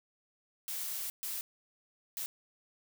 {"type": "noise bursts at uneven times", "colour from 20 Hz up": "blue", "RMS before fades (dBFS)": -38, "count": 3, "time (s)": [[0.68, 1.1], [1.23, 1.41], [2.17, 2.26]], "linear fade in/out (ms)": 0, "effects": []}